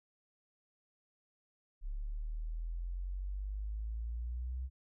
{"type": "exponential sweep", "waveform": "sine", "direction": "up", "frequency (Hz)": [34.65, 65], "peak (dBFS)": -36, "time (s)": [1.81, 4.7], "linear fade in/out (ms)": 50, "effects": []}